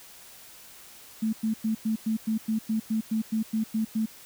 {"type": "tone bursts", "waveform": "sine", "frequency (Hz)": 220, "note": "A3", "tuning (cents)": 0, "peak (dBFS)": -23, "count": 14, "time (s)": [1.22, 4.06], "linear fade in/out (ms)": 10, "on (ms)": 110, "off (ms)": 100, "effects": ["white hiss -49 dBFS RMS until 4.25 s"]}